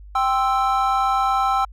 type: chord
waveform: triangle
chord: C major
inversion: second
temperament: equal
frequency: 784 / 1046.5 / 1318.5 Hz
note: G5 / C6 / E6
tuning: 0 / 0 / 0 cents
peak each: -18 / -23 / -19 dBFS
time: 0.15-1.65 s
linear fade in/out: 5 ms
effects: added 50 Hz sine -38 dBFS peak until 1.72 s